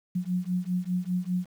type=beating tone pair; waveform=sine; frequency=178.2 / 183.2 Hz; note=F3 / F#3; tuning=+35 / -17 cents; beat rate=5 Hz; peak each=-29 dBFS; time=0.15-1.46 s; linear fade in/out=10 ms; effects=9-bit